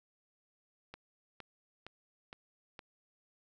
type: click train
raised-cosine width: 0.3 ms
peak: -30 dBFS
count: 5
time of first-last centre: 0.94-2.792 s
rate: 2.16 Hz
effects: none